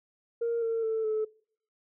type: tone with pitch steps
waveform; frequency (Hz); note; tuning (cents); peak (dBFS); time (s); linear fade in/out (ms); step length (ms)
sine; 466.2 / 455 / 444.1 / 433.5; A#4 / A#4 / A4 / A4; 0 / -42 / +16 / -26; -25; 0.41-1.25; 10; 210
effects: noise-tail reverb RT60 0.6 s tail -25 dB re dry + tanh soft clip ceiling -23 dBFS